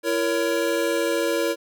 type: chord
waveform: square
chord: A# diminished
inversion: second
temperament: just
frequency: 335.6 / 466.2 / 559.4 Hz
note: E4 / A#4 / C#5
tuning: +31 / 0 / +16 cents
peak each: -26 dBFS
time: 0.03-1.56 s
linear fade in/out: 50 ms
effects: none